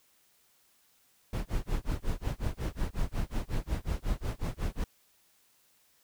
brown noise with tremolo, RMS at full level -29 dBFS, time 1.33-4.84 s, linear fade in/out 2 ms, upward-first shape sine, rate 5.5 Hz, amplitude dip 100%, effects white hiss -67 dBFS RMS until 6.03 s

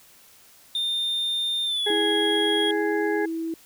triangle tone with pitch glide, 3620 to 3300 Hz, A7 to G#7, +48 to -12 cents, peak -22 dBFS, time 0.75-2.71 s, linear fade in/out 2 ms, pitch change -160 cents, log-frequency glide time 1.64-1.93 s
harmonic tone, 415.8 Hz, G#4, 2 cents sharp, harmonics 1 / 2 / 4 / 5, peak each -24 / -31 / -30 / -38 dBFS, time 1.86-3.26 s, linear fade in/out 10 ms
sine tone, 327.2 Hz, E4, 13 cents flat, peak -26 dBFS, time 1.9-3.54 s, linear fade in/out 2 ms
effects white hiss -53 dBFS RMS until 3.65 s

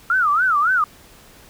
sine tone with vibrato, 1331 Hz, E6, 16 cents sharp, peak -14 dBFS, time 0.1-0.84 s, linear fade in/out 2 ms, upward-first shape sine, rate 3.6 Hz, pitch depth 250 cents each way, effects pink hiss -47 dBFS RMS until 1.49 s

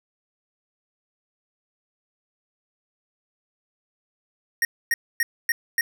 square tone bursts, 1864.7 Hz, A#6, in tune, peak -19 dBFS, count 5, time 4.62-5.81 s, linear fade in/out 2 ms, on 30 ms, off 260 ms, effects none

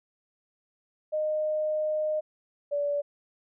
sine tone pair in turn, 615 / 577.2 Hz, D#5 / D5, -20 / -30 cents, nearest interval minor second, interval 110 cents, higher first, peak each -25 dBFS, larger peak neither, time 1.12-2.21 / 2.71-3.02 s, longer first, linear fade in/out 20 ms, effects none

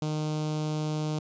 sawtooth tone with notch filter, 153.4 Hz, D#3, 24 cents flat, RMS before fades -30 dBFS, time 0.02-1.19 s, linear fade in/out 2 ms, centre 1800 Hz, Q 0.92, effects resampled to 16000 Hz

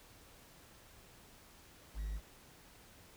triangle tone with quantisation, 51.91 Hz, G#1, in tune, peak -35 dBFS, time 1.94-2.21 s, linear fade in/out 50 ms, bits 10, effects pink hiss -60 dBFS RMS until 3.16 s

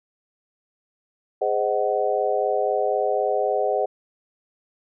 sine chord, Ab dominant seventh, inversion none, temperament just, 415.3 / 519.1 / 623 / 747.5 Hz, Ab4 / C5 / Eb5 / Gb5, 0 / -14 / +2 / +17 cents, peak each -25 dBFS, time 1.41-3.86 s, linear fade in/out 10 ms, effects none

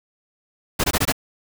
pink noise bursts, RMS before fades -19 dBFS, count 5, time 0.79-1.124 s, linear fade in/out 10 ms, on 50 ms, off 21 ms, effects none

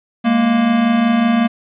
square tone pair together, 207.8 / 233.2 Hz, G#3 / A#3, +1 / +1 cents, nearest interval major second, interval 200 cents, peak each -20 / -13 dBFS, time 0.24-1.48 s, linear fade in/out 20 ms, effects resampled to 8000 Hz + 8-bit

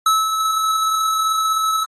square tone with ADSR envelope, 1300 Hz, E6, 24 cents flat, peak -12 dBFS, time 0.06-1.86 s, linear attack 4 ms, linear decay 190 ms, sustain -6 dB, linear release 34 ms, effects AAC 32 kbps

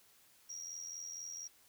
triangle tone with amplitude modulation, 5690 Hz, F8, 31 cents sharp, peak -39 dBFS, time 0.49-1.48 s, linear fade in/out 10 ms, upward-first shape sine, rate 84.2 Hz, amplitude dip 65%, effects white hiss -66 dBFS RMS until 1.68 s

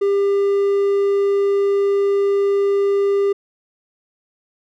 triangle tone, 399.2 Hz, G4, 32 cents sharp, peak -12 dBFS, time 0.01-3.33 s, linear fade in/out 10 ms, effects none

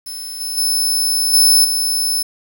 20% pulse tone with level steps, 5260 Hz, E8, 5 cents flat, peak -21 / -16 / -9 / -3 / -10 dBFS, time 0.06-2.23 s, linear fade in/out 10 ms, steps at 0.4 / 0.57 / 1.33 / 1.64 s, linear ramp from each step 10 ms, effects 7-bit

